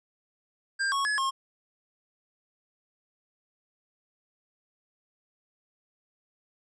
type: tone with pitch steps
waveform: square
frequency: 1595 / 1104 / 1697 / 1075 Hz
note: G6 / C#6 / G#6 / C6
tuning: +30 / -7 / +37 / +47 cents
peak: -26 dBFS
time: 0.79-1.31 s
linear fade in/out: 20 ms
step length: 130 ms
effects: resampled to 22050 Hz